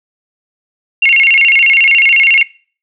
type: tone with vibrato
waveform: sine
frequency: 2446 Hz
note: D#7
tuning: 30 cents flat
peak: -5 dBFS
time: 1.02-2.43 s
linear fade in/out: 5 ms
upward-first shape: square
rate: 14 Hz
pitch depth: 210 cents each way
effects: noise-tail reverb RT60 0.4 s tail -20 dB re dry